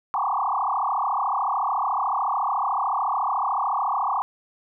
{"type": "tone with frequency modulation", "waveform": "sine", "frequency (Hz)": 968, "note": "B5", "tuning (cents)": -35, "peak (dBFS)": -21, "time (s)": [0.14, 4.22], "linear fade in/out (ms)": 0, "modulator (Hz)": 33.8, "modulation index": 6.2, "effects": []}